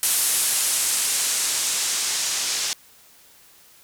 blue noise with low-pass filter sweep, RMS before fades -23 dBFS, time 0.03-2.73 s, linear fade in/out 0 ms, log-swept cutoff 11000 to 6000 Hz, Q 1.1, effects white hiss -52 dBFS RMS until 3.83 s

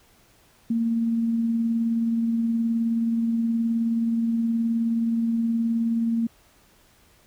sine tone with tremolo, 229.7 Hz, A#3, 25 cents flat, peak -19 dBFS, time 0.7-6.27 s, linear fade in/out 5 ms, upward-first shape triangle, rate 19 Hz, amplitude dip 30%, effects pink hiss -58 dBFS RMS until 7.26 s

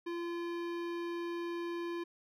sine tone with hard clipping, 342.9 Hz, F4, 32 cents flat, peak -38 dBFS, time 0.06-2.04 s, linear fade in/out 10 ms, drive 17 dB, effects none

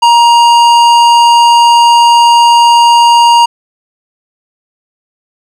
triangle tone with hard clipping, 942 Hz, A#5, 18 cents sharp, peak -4 dBFS, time 0.02-3.46 s, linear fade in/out 10 ms, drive 17 dB, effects none

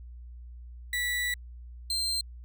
35% pulse tone pair in turn, 1959 / 4151 Hz, B6 / C8, -15 / -15 cents, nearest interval octave + minor second, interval 1300 cents, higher second, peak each -26 dBFS, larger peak neither, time 0.93-1.34 / 1.9-2.21 s, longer first, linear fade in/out 2 ms, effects added 60 Hz sine -42 dBFS peak until 2.44 s

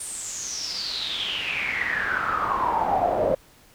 brown noise with band-pass filter sweep, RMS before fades -26 dBFS, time 0-3.35 s, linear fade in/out 5 ms, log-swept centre 9200 to 550 Hz, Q 9.6, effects pink hiss -54 dBFS RMS until 3.74 s

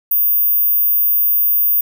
sine tone, 14920 Hz, A#9, in tune, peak -11 dBFS, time 0.11-1.81 s, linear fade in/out 5 ms, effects none

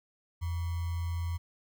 sine tone with sample-and-hold, 85 Hz, F2, 46 cents flat, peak -30 dBFS, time 0.41-1.38 s, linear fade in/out 20 ms, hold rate 1050 Hz, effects none

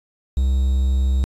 triangle tone with quantisation, 65.9 Hz, C2, 13 cents sharp, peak -13 dBFS, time 0.37-1.24 s, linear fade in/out 0 ms, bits 7, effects resampled to 24000 Hz

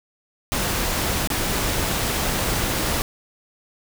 pink noise with dropouts, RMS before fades -23 dBFS, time 0.52-3.02 s, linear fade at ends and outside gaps 0 ms, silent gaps 1.274-1.302 s, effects none

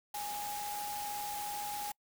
sine tone in noise, 826 Hz, G#5, 10 cents flat, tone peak -38 dBFS, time 0.14-1.92 s, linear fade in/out 5 ms, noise white, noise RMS -43 dBFS, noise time 0.14-1.92 s, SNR +2 dB, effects noise-tail reverb RT60 0.1 s tail -26 dB re dry

